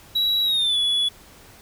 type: tone with pitch glide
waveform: triangle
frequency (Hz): 3891 to 3407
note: B7 to G#7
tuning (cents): -27 to +44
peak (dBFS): -17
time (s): 0.15-1.09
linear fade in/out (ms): 10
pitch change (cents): -229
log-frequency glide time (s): 0.44-0.78
effects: pink hiss -48 dBFS RMS until 1.61 s